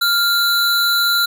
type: tone pair together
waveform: square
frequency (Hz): 1396.9 / 3968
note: F6 / B7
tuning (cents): 0 / +7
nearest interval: octave + tritone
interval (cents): 1807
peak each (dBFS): -17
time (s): 0.01-1.26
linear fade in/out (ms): 10
effects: none